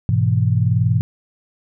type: chord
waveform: sine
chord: E major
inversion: first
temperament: just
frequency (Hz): 103.01 / 123.61 / 164.81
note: G#2 / B2 / E3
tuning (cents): -14 / +2 / 0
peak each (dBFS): -17 / -17 / -21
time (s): 0.09-1.01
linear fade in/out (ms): 0
effects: none